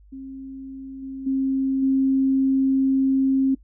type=tone with level steps; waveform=sine; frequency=267.5 Hz; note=C4; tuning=38 cents sharp; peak=-33 / -30 / -19 / -16 dBFS; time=0.12-3.55 s; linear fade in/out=10 ms; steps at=1.02 / 1.26 / 1.82 s; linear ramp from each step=10 ms; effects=noise-tail reverb RT60 0.1 s tail -21 dB re dry + added 50 Hz sine -48 dBFS peak until 3.63 s